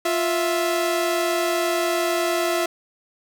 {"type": "tone pair together", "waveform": "sawtooth", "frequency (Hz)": [349.7, 659.3], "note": ["F4", "E5"], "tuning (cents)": [2, 0], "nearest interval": "major seventh", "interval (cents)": 1098, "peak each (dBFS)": -19, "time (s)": [0.05, 2.66], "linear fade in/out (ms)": 5, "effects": []}